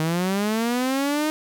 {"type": "linear sweep", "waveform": "sawtooth", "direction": "up", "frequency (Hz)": [154.8, 311.1], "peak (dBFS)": -17, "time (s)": [0, 1.3], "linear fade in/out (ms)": 0, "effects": []}